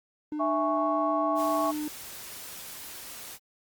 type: tone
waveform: triangle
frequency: 301.3 Hz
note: D4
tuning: 44 cents sharp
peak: -28 dBFS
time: 0.32-1.88 s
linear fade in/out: 2 ms
type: chord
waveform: sine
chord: C# minor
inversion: first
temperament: equal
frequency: 659.3 / 830.6 / 1108.7 Hz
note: E5 / G#5 / C#6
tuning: 0 / 0 / 0 cents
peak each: -28 / -33 / -28 dBFS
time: 0.39-1.72 s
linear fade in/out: 20 ms
type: noise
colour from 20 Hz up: white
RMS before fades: -42 dBFS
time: 1.35-3.39 s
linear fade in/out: 50 ms
effects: Opus 32 kbps